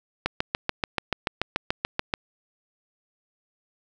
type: click train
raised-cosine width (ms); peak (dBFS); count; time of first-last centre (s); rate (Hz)
0.3; -7; 14; 0.26-2.139; 6.92
effects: none